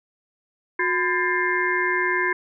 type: tone cluster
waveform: sine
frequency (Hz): 363.3 / 1012 / 1607 / 1766 / 2112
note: F#4 / B5 / G6 / A6 / C7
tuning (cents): -32 / +42 / +43 / +6 / +16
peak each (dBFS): -26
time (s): 0.79-2.33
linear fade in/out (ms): 5
effects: none